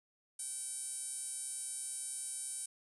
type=tone with band-pass filter; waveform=5% pulse; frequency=771 Hz; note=G5; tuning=29 cents flat; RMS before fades=-42 dBFS; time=0.39-2.66 s; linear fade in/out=5 ms; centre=9200 Hz; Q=6.8; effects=none